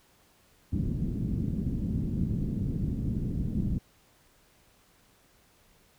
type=low-pass noise; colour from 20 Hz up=white; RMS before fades=-30 dBFS; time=0.72-3.79 s; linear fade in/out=10 ms; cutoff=230 Hz; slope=24 dB/octave; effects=pink hiss -63 dBFS RMS until 5.98 s